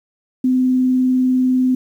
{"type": "tone with vibrato", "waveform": "sine", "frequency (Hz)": 255.6, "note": "C4", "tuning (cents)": -40, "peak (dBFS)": -12, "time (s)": [0.44, 1.75], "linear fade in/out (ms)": 5, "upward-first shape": "triangle", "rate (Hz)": 20, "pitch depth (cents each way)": 20, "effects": ["8-bit"]}